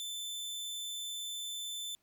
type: tone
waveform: sawtooth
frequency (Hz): 3531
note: A7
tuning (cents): +5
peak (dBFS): -35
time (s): 0-1.95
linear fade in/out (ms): 0
effects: pink hiss -75 dBFS RMS until 2.02 s